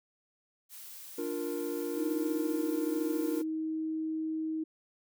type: noise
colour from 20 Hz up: blue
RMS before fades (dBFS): -47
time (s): 0.69-3.44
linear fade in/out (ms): 50
type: chord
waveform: triangle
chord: Bb major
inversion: first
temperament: equal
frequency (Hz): 293.7 / 349.2 / 466.2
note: D4 / F4 / Bb4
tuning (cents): 0 / 0 / 0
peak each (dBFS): -35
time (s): 1.18-3.42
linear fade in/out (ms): 5
type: tone with pitch glide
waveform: sine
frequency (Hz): 314.1 to 316.7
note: D#4 to D#4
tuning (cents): +16 to +31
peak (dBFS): -31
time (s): 1.97-4.64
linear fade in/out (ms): 10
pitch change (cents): +15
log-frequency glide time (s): 2.1-3.79
effects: none